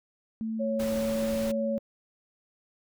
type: tone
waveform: sine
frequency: 222.2 Hz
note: A3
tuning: 17 cents sharp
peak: -29 dBFS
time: 0.41-1.78 s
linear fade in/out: 0 ms
type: tone with pitch glide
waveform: sine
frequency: 554.4 to 559.2 Hz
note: C#5 to C#5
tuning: 0 to +15 cents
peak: -28 dBFS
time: 0.59-1.79 s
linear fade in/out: 20 ms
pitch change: +15 cents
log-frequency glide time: 0.81-1.15 s
type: noise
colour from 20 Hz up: pink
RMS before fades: -39 dBFS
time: 0.79-1.52 s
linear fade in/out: 10 ms
effects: none